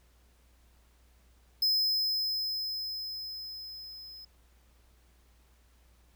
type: tone with level ramp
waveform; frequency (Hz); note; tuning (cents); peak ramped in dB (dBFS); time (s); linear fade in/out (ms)
square; 5100; D#8; +42; -24 to -46; 1.62-4.25; 5
effects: added 60 Hz sine -61 dBFS peak until 6.15 s + pink hiss -68 dBFS RMS until 6.15 s